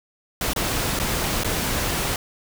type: noise with dropouts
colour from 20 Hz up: pink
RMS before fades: -24 dBFS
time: 0.41-2.16 s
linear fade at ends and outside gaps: 2 ms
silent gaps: 0.534-0.561 / 0.991-0.998 / 1.436-1.445 s
effects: none